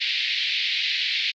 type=band-pass noise; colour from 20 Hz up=white; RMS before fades=-25 dBFS; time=0-1.32 s; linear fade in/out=20 ms; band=2000 to 4300 Hz; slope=48 dB/octave; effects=Opus 48 kbps